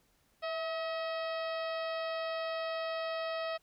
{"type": "harmonic tone with a mistuned harmonic", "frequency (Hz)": 639, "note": "D#5", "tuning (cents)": 46, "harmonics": [1, 2, 3, 4, 5, 6, 7, 8], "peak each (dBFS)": [-35, -41, -45, -47, -49, -51, -52, -53], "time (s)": [0.42, 3.58], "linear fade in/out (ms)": 20, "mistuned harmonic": 1, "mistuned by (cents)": 37, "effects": ["pink hiss -71 dBFS RMS until 3.62 s"]}